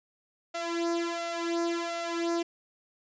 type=tone with flanger; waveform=sawtooth; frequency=338.7 Hz; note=E4; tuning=47 cents sharp; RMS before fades=-31 dBFS; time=0.54-2.43 s; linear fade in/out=10 ms; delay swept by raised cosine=1.4 to 2.8 ms; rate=1.4 Hz; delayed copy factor=+0.75; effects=resampled to 16000 Hz